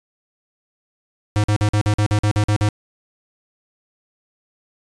square tone bursts, 104.9 Hz, G#2, 18 cents sharp, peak -15 dBFS, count 11, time 1.36-2.688 s, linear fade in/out 0 ms, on 78 ms, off 47 ms, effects resampled to 22050 Hz

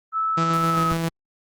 sine tone with pitch glide, 1309 to 1275.4 Hz, E6 to D#6, -13 to +42 cents, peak -20 dBFS, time 0.12-0.95 s, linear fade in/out 50 ms, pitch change -45 cents, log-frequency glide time 0.71-0.8 s
sawtooth tone with tremolo, 165.4 Hz, E3, 6 cents sharp, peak -17 dBFS, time 0.37-1.09 s, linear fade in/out 10 ms, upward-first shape square, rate 7.5 Hz, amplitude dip 25%
click, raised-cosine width 5 ms, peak -15 dBFS, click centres 0.919 s
effects Opus 24 kbps

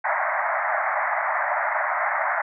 pink band-pass noise, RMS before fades -24 dBFS, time 0.04-2.42 s, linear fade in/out 10 ms, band 610 to 2100 Hz, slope 96 dB/octave, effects none

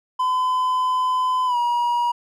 triangle tone with pitch glide, 1015 to 958 Hz, B5 to A#5, +47 to +47 cents, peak -16 dBFS, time 0.19-2.12 s, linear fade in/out 10 ms, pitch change -100 cents, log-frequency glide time 1.46-1.57 s, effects none

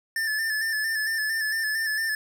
square tone with vibrato, 1760 Hz, A6, in tune, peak -25 dBFS, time 0.16-2.15 s, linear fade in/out 2 ms, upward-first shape square, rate 4.4 Hz, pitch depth 34 cents each way, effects 10-bit

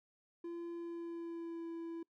triangle tone with pitch glide, 340.9 to 333.1 Hz, F4 to E4, -42 to +18 cents, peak -39 dBFS, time 0.44-2.03 s, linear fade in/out 5 ms, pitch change -40 cents, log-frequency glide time 0.73-1.68 s, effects noise-tail reverb RT60 0.1 s tail -25 dB re dry

